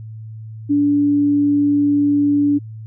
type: tone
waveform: sine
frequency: 288.7 Hz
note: D4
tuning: 30 cents flat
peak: -12 dBFS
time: 0.69-2.59 s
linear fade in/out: 20 ms
effects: added 110 Hz sine -30 dBFS peak until 2.86 s